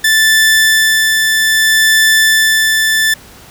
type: tone with tremolo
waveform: sawtooth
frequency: 1760 Hz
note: A6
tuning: in tune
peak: -3 dBFS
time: 0.04-3.14 s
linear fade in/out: 5 ms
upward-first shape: sine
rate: 0.62 Hz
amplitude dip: 30%
effects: pink hiss -38 dBFS RMS until 3.5 s